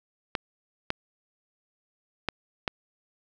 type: clicks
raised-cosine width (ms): 0.3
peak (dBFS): -10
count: 4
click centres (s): 0.352 / 0.904 / 2.287 / 2.678
effects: none